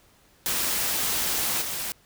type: noise with level steps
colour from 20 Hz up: white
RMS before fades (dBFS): -26 / -31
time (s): 0.46-1.92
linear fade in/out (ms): 0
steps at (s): 1.61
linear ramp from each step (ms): 10
effects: pink hiss -59 dBFS RMS until 2.05 s